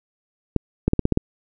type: clicks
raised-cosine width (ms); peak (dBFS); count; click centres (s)
3; -4; 7; 0.563 / 0.88 / 0.934 / 0.993 / 1.054 / 1.123 / 1.174
effects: none